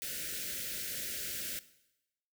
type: band-stop noise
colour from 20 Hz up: white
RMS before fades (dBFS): -39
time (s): 0.02-1.59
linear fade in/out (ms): 0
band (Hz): 620 to 1400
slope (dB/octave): 96
effects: noise-tail reverb RT60 0.9 s tail -17 dB re dry